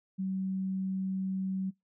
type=tone; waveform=sine; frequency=190 Hz; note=F#3; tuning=46 cents sharp; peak=-30 dBFS; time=0.18-1.71 s; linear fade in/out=20 ms; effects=noise-tail reverb RT60 0.2 s tail -25 dB re dry